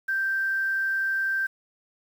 sine tone with quantisation, 1568 Hz, G6, in tune, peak -23 dBFS, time 0.08-1.47 s, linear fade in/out 10 ms, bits 8, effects none

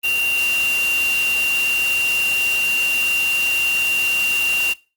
sine tone in noise, 2768 Hz, F7, 16 cents flat, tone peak -16 dBFS, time 0.03-4.74 s, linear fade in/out 20 ms, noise white, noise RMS -28 dBFS, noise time 0.03-4.74 s, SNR +9 dB, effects noise-tail reverb RT60 0.3 s tail -20 dB re dry + Opus 32 kbps

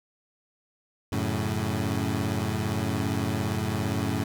20% pulse chord, F# minor, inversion none, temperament equal with one note detuned, 92.5 / 110 / 139.23 Hz, F#2 / A2 / C#3, 0 / 0 / +8 cents, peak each -25 / -24 / -28 dBFS, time 1.12-4.24 s, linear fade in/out 5 ms, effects none

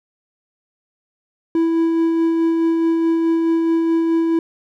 triangle tone with tremolo, 329.6 Hz, E4, in tune, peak -11 dBFS, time 1.55-4.39 s, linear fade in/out 2 ms, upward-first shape sine, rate 4.7 Hz, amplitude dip 25%, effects none

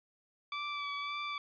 20% pulse tone with vibrato, 1157 Hz, D6, 26 cents flat, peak -31 dBFS, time 0.52-1.38 s, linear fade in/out 2 ms, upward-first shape sine, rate 1.8 Hz, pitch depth 22 cents each way, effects resampled to 11025 Hz

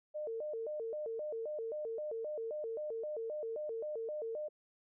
sine tone with vibrato, 523.3 Hz, C5, in tune, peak -37 dBFS, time 0.14-4.49 s, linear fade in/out 20 ms, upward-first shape square, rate 3.8 Hz, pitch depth 250 cents each way, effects none

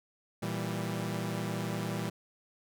sawtooth chord, E diminished, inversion second, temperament equal, 116.54 / 164.81 / 196 Hz, Bb2 / E3 / G3, 0 / 0 / 0 cents, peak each -33 dBFS, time 0.42-2.1 s, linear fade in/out 10 ms, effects none

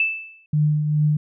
sine tone with exponential decay, 2637 Hz, E7, in tune, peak -14 dBFS, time 0-0.46 s, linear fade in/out 2 ms, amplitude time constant 100 ms
sine tone with tremolo, 150.7 Hz, D3, 45 cents sharp, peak -14 dBFS, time 0.53-1.17 s, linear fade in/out 5 ms, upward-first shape triangle, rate 2.4 Hz, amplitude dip 50%
effects none

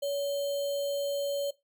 sine tone with sample-and-hold, 566 Hz, C#5, 36 cents sharp, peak -28 dBFS, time 0.02-1.51 s, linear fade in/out 10 ms, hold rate 3675 Hz, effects noise-tail reverb RT60 0.2 s tail -19 dB re dry

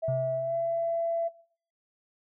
sine tone with pitch glide, 653 to 670.6 Hz, E5 to E5, -17 to +30 cents, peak -26 dBFS, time 0.02-1.29 s, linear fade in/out 20 ms, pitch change +47 cents, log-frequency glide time 0.34-0.54 s
sine tone with exponential decay, 130.81 Hz, C3, in tune, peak -26 dBFS, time 0.08-1 s, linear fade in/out 5 ms, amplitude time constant 200 ms
effects noise-tail reverb RT60 0.5 s tail -19 dB re dry + tanh soft clip ceiling -18 dBFS

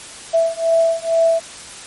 sine beating tone pair, 659.3 / 661.5 Hz, E5 / E5, 0 / +6 cents, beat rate 2.2 Hz, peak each -16 dBFS, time 0.33-1.4 s, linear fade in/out 20 ms, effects white hiss -35 dBFS RMS until 1.86 s + MP3 48 kbps

